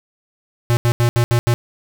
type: tone bursts at uneven times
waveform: square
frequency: 119.2 Hz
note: A#2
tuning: 39 cents sharp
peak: -13 dBFS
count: 6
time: 0.7-0.77 / 0.85-0.92 / 1-1.09 / 1.16-1.24 / 1.31-1.39 / 1.47-1.54 s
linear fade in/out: 0 ms
effects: none